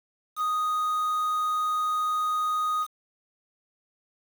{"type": "tone with quantisation", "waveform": "triangle", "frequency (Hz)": 1244.5, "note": "D#6", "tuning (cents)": 0, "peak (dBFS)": -22, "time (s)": [0.36, 2.87], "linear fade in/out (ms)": 50, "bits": 7, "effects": []}